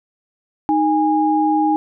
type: tone pair together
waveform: sine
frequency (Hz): 310 / 821.6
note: D#4 / G#5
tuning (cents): -6 / -19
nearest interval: octave + perfect fourth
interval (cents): 1687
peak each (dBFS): -16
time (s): 0.69-1.76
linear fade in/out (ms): 0
effects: none